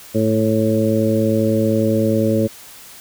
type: harmonic tone with a mistuned harmonic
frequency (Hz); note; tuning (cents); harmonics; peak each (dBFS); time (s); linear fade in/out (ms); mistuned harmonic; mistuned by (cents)
110; A2; 0; 1 / 2 / 3 / 4 / 5; -21 / -18 / -21 / -22 / -20; 0.14-2.48; 20; 1; -39
effects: white hiss -40 dBFS RMS until 3 s